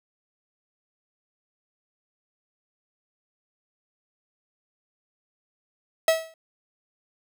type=tone with exponential decay; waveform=45% pulse; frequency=647 Hz; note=E5; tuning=32 cents flat; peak=-14 dBFS; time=6.08-6.34 s; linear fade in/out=2 ms; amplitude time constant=56 ms; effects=none